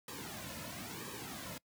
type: noise with flanger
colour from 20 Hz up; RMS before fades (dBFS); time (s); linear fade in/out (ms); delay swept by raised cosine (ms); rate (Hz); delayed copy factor
pink; -45; 0.08-1.58; 2; 1.4 to 2.6; 1; -0.75
effects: noise-tail reverb RT60 0.1 s tail -24 dB re dry + high-pass 80 Hz 12 dB/octave